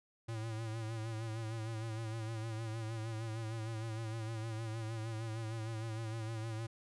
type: tone with vibrato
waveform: square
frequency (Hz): 111.8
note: A2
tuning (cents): +28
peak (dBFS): -39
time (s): 0.28-6.67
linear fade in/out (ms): 10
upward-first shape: sine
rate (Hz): 6.5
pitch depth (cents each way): 53
effects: resampled to 24000 Hz